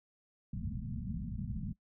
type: low-pass noise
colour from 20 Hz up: white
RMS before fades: -39 dBFS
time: 0.53-1.73 s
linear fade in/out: 5 ms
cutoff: 230 Hz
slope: 96 dB/octave
effects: noise-tail reverb RT60 0.1 s tail -20 dB re dry